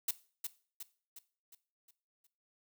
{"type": "noise with echo", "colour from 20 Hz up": "blue", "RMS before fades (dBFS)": -32, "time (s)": [0.08, 0.11], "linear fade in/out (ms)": 5, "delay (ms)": 360, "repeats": 6, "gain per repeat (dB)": -6, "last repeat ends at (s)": 2.27, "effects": ["noise-tail reverb RT60 0.4 s tail -17 dB re dry"]}